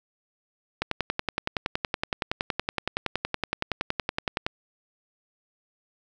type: click train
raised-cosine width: 0.3 ms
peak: -9 dBFS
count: 40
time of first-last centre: 0.82-4.465 s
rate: 10.7 Hz
effects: none